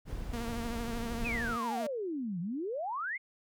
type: noise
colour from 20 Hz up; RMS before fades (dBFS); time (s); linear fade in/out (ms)
brown; -39; 0.05-1.58; 50
type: tone with vibrato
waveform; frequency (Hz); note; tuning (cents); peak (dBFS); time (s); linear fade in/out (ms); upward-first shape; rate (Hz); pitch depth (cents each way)
sawtooth; 233.1; A#3; 0; -32; 0.33-1.87; 5; triangle; 13; 53
type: exponential two-way sweep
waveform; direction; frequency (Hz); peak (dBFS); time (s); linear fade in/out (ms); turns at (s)
sine; down then up; 2671 to 163.8 to 2224; -33; 1.24-3.18; 20; 2.4
effects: none